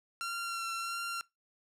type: tone with vibrato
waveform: sawtooth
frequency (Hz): 1368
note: F6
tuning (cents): -36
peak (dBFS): -31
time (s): 0.21-1.21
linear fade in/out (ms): 0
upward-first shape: sine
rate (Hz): 1.5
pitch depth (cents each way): 18
effects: noise-tail reverb RT60 0.2 s tail -22 dB re dry + low-pass 12000 Hz 12 dB/octave